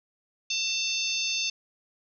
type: harmonic tone with a mistuned harmonic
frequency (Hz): 895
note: A5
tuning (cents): +29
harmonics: 3 / 4 / 5 / 6 / 7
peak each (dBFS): -31 / -32 / -33 / -34 / -34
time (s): 0.5-1.5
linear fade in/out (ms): 5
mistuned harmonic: 6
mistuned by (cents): -30
effects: none